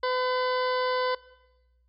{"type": "harmonic tone with a mistuned harmonic", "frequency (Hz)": 506, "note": "B4", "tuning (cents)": 42, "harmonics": [1, 2, 3, 4, 6, 7, 8, 9, 10], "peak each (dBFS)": [-27, -29, -35, -38, -42, -42, -45, -41, -48], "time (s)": [0.03, 1.15], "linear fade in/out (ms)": 5, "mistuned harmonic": 6, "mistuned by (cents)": -20, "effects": ["noise-tail reverb RT60 1.0 s tail -20 dB re dry", "added 60 Hz sine -63 dBFS peak until 1.88 s"]}